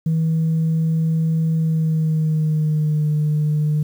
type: tone with pitch glide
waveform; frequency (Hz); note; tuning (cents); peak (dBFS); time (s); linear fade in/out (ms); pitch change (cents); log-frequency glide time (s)
sine; 161.1 to 151.18; E3 to D#3; -39 to -49; -14; 0.06-3.83; 5; -110; 1.55-3.09
effects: tanh soft clip ceiling -13 dBFS + 8-bit